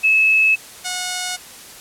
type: tone pair in turn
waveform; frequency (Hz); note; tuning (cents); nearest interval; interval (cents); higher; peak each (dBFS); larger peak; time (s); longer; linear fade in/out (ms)
sine / 5% pulse; 2595 / 728.2; E7 / F#5; -28 / -28; octave + minor seventh; 2200; first; -11; neither; 0.03-0.56 / 0.84-1.37; neither; 20
effects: white hiss -39 dBFS RMS until 1.8 s + low-pass 12000 Hz 12 dB/octave